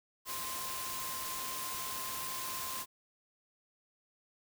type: tone in noise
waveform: sine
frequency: 1046.5 Hz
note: C6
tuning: in tune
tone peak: -43 dBFS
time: 0.25-2.86 s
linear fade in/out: 50 ms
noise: white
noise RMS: -40 dBFS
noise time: 0.25-2.86 s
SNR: -6 dB
effects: none